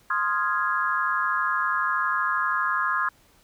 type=chord; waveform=sine; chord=F minor seventh; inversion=second; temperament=equal; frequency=1046.5 / 1244.5 / 1396.9 / 1661.2 Hz; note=C6 / Eb6 / F6 / Ab6; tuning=0 / 0 / 0 / 0 cents; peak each=-27 / -27 / -29 / -27 dBFS; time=0.1-3.09 s; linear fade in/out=5 ms; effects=pink hiss -59 dBFS RMS until 3.43 s